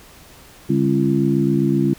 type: harmonic tone with a mistuned harmonic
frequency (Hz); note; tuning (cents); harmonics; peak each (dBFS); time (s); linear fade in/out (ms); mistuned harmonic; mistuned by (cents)
67.8; C#2; -38; 2 / 3 / 4 / 5; -20 / -20 / -20 / -20; 0.69-1.94; 10; 2; +110
effects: pink hiss -45 dBFS RMS until 1.98 s